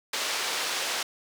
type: band-pass noise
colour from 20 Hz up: white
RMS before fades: -30 dBFS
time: 0.13-1.03 s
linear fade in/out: 5 ms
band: 430 to 5200 Hz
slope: 12 dB/octave
effects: none